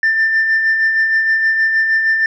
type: tone with tremolo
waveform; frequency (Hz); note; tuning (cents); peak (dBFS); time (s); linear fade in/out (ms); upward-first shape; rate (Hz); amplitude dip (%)
sine; 1785; A6; +24; -8; 0.03-2.26; 2; sine; 6.4; 45
effects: tanh soft clip ceiling -8 dBFS